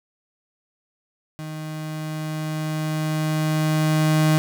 35% pulse tone with level ramp, 155.56 Hz, D#3, in tune, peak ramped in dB -29 to -13 dBFS, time 1.39-4.38 s, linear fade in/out 0 ms, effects none

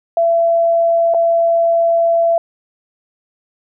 sine tone with dropouts, 672 Hz, E5, 33 cents sharp, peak -10 dBFS, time 0.17-2.38 s, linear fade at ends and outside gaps 2 ms, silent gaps 1.139-1.145 s, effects none

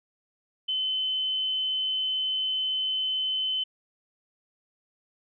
sine tone, 3049 Hz, G7, 49 cents flat, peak -25 dBFS, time 0.68-3.64 s, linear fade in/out 10 ms, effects none

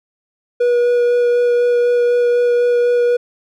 triangle tone with vibrato, 483.5 Hz, B4, 37 cents flat, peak -9 dBFS, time 0.6-3.17 s, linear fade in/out 10 ms, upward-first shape sine, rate 4 Hz, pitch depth 9 cents each way, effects none

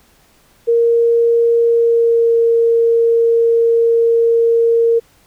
sine tone with pitch glide, 466.2 to 462.2 Hz, A#4 to A#4, 0 to -15 cents, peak -9 dBFS, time 0.67-5 s, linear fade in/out 20 ms, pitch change -15 cents, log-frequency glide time 1.62-2.38 s, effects pink hiss -52 dBFS RMS until 5.26 s

